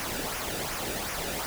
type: noise with flanger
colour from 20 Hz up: pink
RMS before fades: -33 dBFS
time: 0-1.46 s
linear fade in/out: 0 ms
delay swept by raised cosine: 0.24 to 0.96 ms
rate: 2.7 Hz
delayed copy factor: -0.55
effects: none